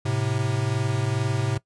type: tone pair together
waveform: square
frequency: 108.51 / 130.81 Hz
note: A2 / C3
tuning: -24 / 0 cents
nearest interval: minor third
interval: 324 cents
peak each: -26 dBFS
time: 0.05-1.58 s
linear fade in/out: 10 ms
effects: noise-tail reverb RT60 0.1 s tail -20 dB re dry + resampled to 22050 Hz